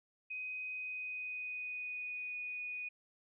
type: tone with pitch glide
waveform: sine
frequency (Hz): 2509 to 2474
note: D#7 to D#7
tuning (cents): +14 to -10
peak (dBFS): -39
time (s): 0.3-2.89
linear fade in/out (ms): 10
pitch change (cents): -24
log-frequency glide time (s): 0.7-2.28
effects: none